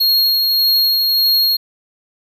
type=tone with tremolo; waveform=square; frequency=4278 Hz; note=C8; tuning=38 cents sharp; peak=-11 dBFS; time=0-1.57 s; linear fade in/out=10 ms; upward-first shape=sine; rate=1.7 Hz; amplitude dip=25%; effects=none